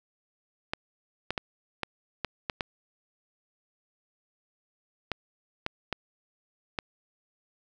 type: clicks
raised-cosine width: 0.3 ms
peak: -13 dBFS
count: 11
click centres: 0.735 / 1.306 / 1.378 / 1.833 / 2.247 / 2.498 / 2.608 / 5.117 / 5.664 / 5.927 / 6.788 s
effects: none